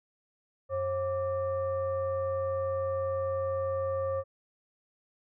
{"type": "tone with frequency modulation", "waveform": "sine", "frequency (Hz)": 538, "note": "C5", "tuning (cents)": 48, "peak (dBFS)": -28, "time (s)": [0.69, 4.24], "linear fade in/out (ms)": 50, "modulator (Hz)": 631, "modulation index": 0.61, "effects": []}